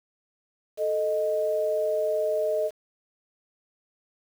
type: tone pair together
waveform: sine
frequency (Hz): 438.4 / 620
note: A4 / D#5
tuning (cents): -6 / -6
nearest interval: tritone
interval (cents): 600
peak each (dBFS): -28 / -24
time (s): 0.77-2.71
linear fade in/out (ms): 50
effects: 8-bit